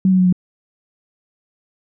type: tone with pitch steps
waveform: sine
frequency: 188.9 / 186.08 / 183.31 / 180.58 Hz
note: F#3 / F#3 / F#3 / F#3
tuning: +36 / +10 / -16 / -42 cents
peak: -10 dBFS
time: 0.05-0.326 s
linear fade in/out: 2 ms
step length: 69 ms
effects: none